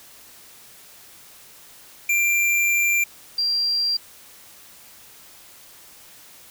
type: tone pair in turn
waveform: square / sine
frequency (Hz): 2372 / 4744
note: D7 / D8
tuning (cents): +17 / +17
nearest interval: octave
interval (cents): 1200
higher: second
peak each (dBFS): -18 / -19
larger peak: first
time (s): 2.09-3.04 / 3.38-3.97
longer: first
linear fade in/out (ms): 5
effects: white hiss -47 dBFS RMS until 6.5 s